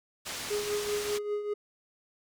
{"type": "low-pass noise", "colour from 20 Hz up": "white", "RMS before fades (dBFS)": -38, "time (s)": [0.25, 1.19], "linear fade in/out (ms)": 20, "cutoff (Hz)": 7100, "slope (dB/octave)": 12}
{"type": "tone with tremolo", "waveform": "triangle", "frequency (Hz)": 415.3, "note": "G#4", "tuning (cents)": 0, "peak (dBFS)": -25, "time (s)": [0.5, 1.54], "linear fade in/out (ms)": 10, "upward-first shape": "triangle", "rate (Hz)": 5.1, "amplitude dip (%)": 65}
{"effects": []}